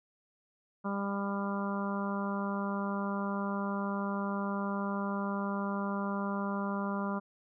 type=harmonic tone; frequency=199.3 Hz; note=G3; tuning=29 cents sharp; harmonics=1 / 2 / 3 / 4 / 5 / 6 / 7; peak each=-33 / -42 / -41 / -45 / -40 / -41 / -44 dBFS; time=0.84-7.2 s; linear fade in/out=20 ms; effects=none